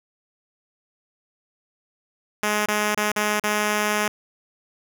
5% pulse tone with dropouts, 210.2 Hz, G#3, 21 cents sharp, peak -9 dBFS, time 2.43-4.08 s, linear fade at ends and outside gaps 2 ms, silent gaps 2.659-2.684 / 2.947-2.974 / 3.117-3.162 / 3.397-3.438 s, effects none

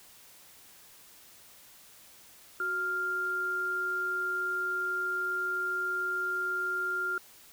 sine tone pair together, 370 / 1396.9 Hz, F#4 / F6, 0 / 0 cents, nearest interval octave + major seventh, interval 2300 cents, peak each -40 / -29 dBFS, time 2.6-7.18 s, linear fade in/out 2 ms, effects white hiss -55 dBFS RMS until 7.52 s

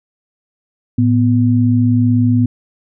sine tone pair together, 110.81 / 246.9 Hz, A2 / B3, +13 / 0 cents, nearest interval octave + major second, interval 1387 cents, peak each -12 dBFS, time 0.98-2.46 s, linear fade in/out 5 ms, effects none

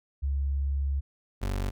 sine / 30% pulse tone pair in turn, 69.3 / 47.78 Hz, C#2 / G1, 0 / -44 cents, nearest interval tritone, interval 644 cents, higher first, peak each -25 dBFS, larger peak neither, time 0.22-1.01 / 1.41-1.71 s, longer first, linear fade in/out 20 ms, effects none

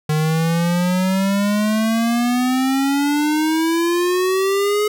square exponential sweep, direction up, 151.9 to 423.7 Hz, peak -16 dBFS, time 0.09-4.88 s, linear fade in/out 5 ms, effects none

